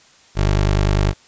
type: tone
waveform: 20% pulse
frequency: 50.1 Hz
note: G1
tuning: 38 cents sharp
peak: -9 dBFS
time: 0.35-1.14 s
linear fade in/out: 50 ms
effects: white hiss -50 dBFS RMS until 1.27 s + resampled to 16000 Hz